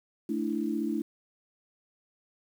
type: chord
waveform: sine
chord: A suspended fourth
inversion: none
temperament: equal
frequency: 220 / 293.7 / 329.6 Hz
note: A3 / D4 / E4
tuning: 0 / 0 / 0 cents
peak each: -32 dBFS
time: 0.29-1.02 s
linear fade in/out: 5 ms
effects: 9-bit